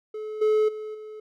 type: tone with level steps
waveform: triangle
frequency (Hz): 430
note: A4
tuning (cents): -40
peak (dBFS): -29 / -16 / -30 / -35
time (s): 0.14-1.2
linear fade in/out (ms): 5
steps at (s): 0.41 / 0.68 / 0.94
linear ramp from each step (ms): 10
effects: none